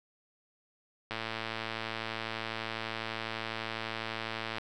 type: click train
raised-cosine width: 0.3 ms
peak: -19 dBFS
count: 390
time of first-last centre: 1.11-4.583 s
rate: 112 Hz
effects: none